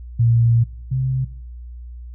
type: tone pair in turn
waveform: sine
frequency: 116.54 / 130.81 Hz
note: A#2 / C3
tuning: 0 / 0 cents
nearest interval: major second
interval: 200 cents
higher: second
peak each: -12 / -17 dBFS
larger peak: first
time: 0.19-0.64 / 0.91-1.25 s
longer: first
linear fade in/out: 10 ms
effects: noise-tail reverb RT60 0.6 s tail -19 dB re dry + added 60 Hz sine -32 dBFS peak until 2.14 s